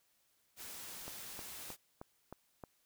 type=noise; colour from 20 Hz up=white; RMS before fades=-48 dBFS; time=0.56-1.77 s; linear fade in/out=50 ms
type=click train; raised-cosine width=1 ms; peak=-32 dBFS; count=6; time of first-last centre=1.08-2.638 s; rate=3.21 Hz
effects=white hiss -75 dBFS RMS until 2.85 s